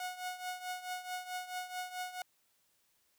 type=tone with tremolo; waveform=sawtooth; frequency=730 Hz; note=F#5; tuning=24 cents flat; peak=-32 dBFS; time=0-2.22 s; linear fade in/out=2 ms; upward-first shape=triangle; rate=4.6 Hz; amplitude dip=80%; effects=white hiss -74 dBFS RMS until 3.18 s